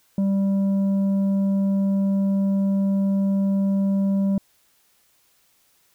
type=tone with tanh clipping; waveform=triangle; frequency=196 Hz; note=G3; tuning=in tune; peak=-19 dBFS; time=0.18-4.38 s; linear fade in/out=2 ms; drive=10 dB; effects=white hiss -62 dBFS RMS until 5.94 s